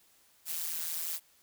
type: noise with amplitude modulation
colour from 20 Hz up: blue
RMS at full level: -32 dBFS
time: 0.45-1.2 s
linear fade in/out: 50 ms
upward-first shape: sine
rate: 165 Hz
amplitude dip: 90%
effects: white hiss -65 dBFS RMS until 1.42 s